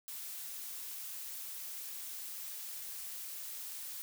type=noise; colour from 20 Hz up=blue; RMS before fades=-44 dBFS; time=0.08-4.02 s; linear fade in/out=0 ms; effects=none